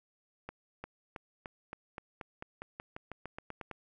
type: accelerating click train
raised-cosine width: 0.5 ms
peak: -26 dBFS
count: 17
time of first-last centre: 0.49-3.713 s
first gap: 350 ms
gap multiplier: 0.92
effects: none